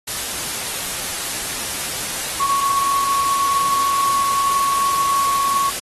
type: tone in noise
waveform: sine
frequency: 1108.7 Hz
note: C#6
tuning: in tune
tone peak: -16 dBFS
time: 2.4-5.7 s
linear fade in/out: 10 ms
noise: white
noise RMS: -25 dBFS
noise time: 0.07-5.8 s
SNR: +6 dB
effects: AAC 32 kbps